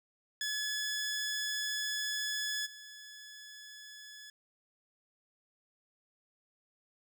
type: tone with level steps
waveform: 15% pulse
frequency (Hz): 1706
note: G#6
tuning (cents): +46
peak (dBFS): -27 / -42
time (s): 0.41-4.3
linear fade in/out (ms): 2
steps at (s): 2.65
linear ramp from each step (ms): 20
effects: none